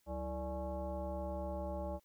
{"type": "tone with frequency modulation", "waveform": "sine", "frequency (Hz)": 327.2, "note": "E4", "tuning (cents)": -13, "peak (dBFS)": -37, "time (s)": [0.06, 2], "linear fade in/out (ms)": 50, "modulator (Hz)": 257, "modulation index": 1.9, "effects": ["white hiss -75 dBFS RMS until 2.04 s"]}